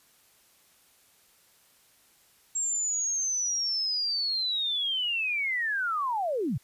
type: linear sweep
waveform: sine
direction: down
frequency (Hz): 7540 to 98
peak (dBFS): -26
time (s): 2.55-6.58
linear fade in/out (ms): 10
effects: white hiss -62 dBFS RMS until 6.63 s + resampled to 32000 Hz